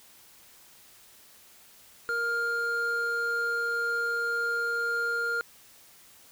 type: tone pair together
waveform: triangle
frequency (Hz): 467.7 / 1405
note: A#4 / F6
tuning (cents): +6 / +10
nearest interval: octave + perfect fifth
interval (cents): 1904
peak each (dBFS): -33 / -25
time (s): 2.09-5.41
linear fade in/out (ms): 0
effects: white hiss -55 dBFS RMS until 6.31 s